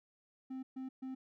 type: tone bursts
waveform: triangle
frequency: 261.6 Hz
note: C4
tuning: in tune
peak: -38 dBFS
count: 3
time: 0.5-1.15 s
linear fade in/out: 10 ms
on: 130 ms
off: 130 ms
effects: none